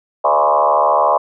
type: tone with frequency modulation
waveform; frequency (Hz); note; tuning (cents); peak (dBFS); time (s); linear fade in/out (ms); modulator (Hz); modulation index
sine; 830.6; G#5; 0; -10; 0.24-1.18; 10; 73.8; 4
effects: none